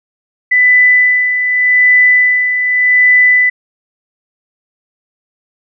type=tone with tremolo; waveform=sine; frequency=1994 Hz; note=B6; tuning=16 cents sharp; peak=-4 dBFS; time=0.51-3.5 s; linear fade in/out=10 ms; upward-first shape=sine; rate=0.85 Hz; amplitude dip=55%; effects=none